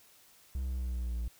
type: linear sweep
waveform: triangle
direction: down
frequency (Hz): 66.1 to 57.2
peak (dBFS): -30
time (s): 0.55-1.28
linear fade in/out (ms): 0
effects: white hiss -61 dBFS RMS until 1.39 s